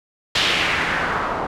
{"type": "noise with low-pass filter sweep", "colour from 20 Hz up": "white", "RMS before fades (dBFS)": -21, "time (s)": [0.35, 1.47], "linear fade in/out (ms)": 5, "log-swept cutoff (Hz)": [3600, 890], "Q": 1.9, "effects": []}